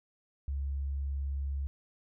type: tone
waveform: sine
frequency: 69.3 Hz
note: C#2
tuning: in tune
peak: -31 dBFS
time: 0.48-1.67 s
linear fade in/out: 0 ms
effects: none